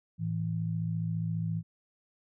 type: tone pair together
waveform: sine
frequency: 109.7 / 164.36 Hz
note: A2 / E3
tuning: -5 / -5 cents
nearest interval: perfect fifth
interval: 700 cents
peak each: -33 / -31 dBFS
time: 0.18-1.63 s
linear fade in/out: 50 ms
effects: none